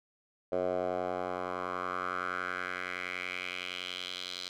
10% pulse tone with band-pass filter sweep, 90.7 Hz, F#2, 34 cents flat, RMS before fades -36 dBFS, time 0.52-4.49 s, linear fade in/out 5 ms, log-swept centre 580 to 4100 Hz, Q 3.3, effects none

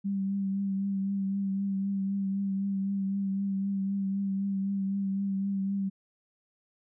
sine tone with vibrato, 196 Hz, G3, in tune, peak -27 dBFS, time 0.04-5.9 s, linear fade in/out 20 ms, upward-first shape triangle, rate 3.9 Hz, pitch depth 30 cents each way, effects none

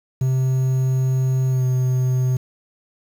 triangle tone with pitch glide, 130.3 to 127.84 Hz, C3 to C3, -7 to -40 cents, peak -14 dBFS, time 0.21-2.37 s, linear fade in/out 5 ms, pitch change -33 cents, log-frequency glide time 1.5-1.63 s, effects 7-bit

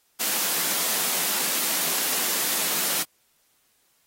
white high-pass noise, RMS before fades -25 dBFS, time 0.19-3.04 s, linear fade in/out 20 ms, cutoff 160 Hz, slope 96 dB/octave, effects white hiss -66 dBFS RMS until 4.06 s + AAC 48 kbps

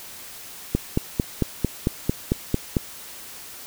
click train, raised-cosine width 3 ms, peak -6 dBFS, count 10, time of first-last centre 0.75-2.768 s, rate 4.46 Hz, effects white hiss -40 dBFS RMS until 3.66 s

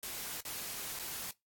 white noise with dropouts, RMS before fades -41 dBFS, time 0.03-1.31 s, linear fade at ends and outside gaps 1 ms, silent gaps 0.406-0.452 / 0.99-0.995 s, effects noise-tail reverb RT60 0.2 s tail -23 dB re dry + AAC 64 kbps

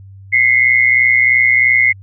sine tone pair together, 2037 / 2160 Hz, C7 / C#7, -47 / -45 cents, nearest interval minor second, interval 102 cents, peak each -11 dBFS, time 0.32-1.93 s, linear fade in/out 20 ms, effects added 97 Hz sine -34 dBFS peak until 2.02 s

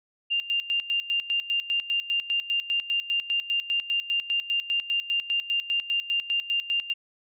sine tone with tremolo, 2794 Hz, F7, in tune, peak -22 dBFS, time 0.3-6.94 s, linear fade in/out 20 ms, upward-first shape square, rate 5 Hz, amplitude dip 80%, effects none

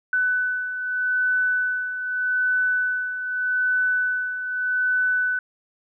sine beating tone pair, 1500 / 1500.82 Hz, F#6 / F#6, +23 / +24 cents, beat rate 0.82 Hz, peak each -21 / -28 dBFS, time 0.13-5.39 s, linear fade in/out 2 ms, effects none

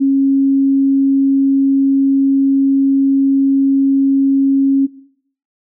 sine tone, 272.9 Hz, C#4, 27 cents flat, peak -9 dBFS, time 0-4.87 s, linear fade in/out 20 ms, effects noise-tail reverb RT60 0.6 s tail -17 dB re dry

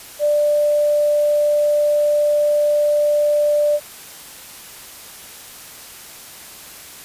sine tone, 591 Hz, D5, 11 cents sharp, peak -13 dBFS, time 0.19-3.8 s, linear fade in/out 50 ms, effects white hiss -38 dBFS RMS until 7.04 s + resampled to 32000 Hz

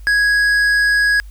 sine tone with tanh clipping, 1661.2 Hz, G#6, in tune, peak -13 dBFS, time 0.07-1.2 s, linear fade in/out 0 ms, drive 9 dB, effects added 50 Hz sine -32 dBFS peak until 1.3 s + white hiss -54 dBFS RMS until 1.3 s

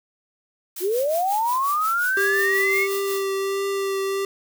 blue noise with tremolo, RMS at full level -32 dBFS, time 0.76-3.23 s, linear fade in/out 5 ms, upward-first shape sine, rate 5.6 Hz, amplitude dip 70%
sine linear sweep, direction up, 340.2 to 2217 Hz, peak -19 dBFS, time 0.8-2.88 s, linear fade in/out 50 ms
square tone with vibrato, 392 Hz, G4, in tune, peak -23 dBFS, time 2.17-4.25 s, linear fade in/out 2 ms, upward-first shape triangle, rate 1.5 Hz, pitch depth 16 cents each way
effects none

